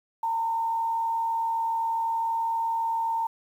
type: tone with frequency modulation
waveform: sine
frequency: 912 Hz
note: A#5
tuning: 38 cents flat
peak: -24 dBFS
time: 0.23-3.27 s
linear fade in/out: 5 ms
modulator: 72.7 Hz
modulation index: 0.25
effects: 9-bit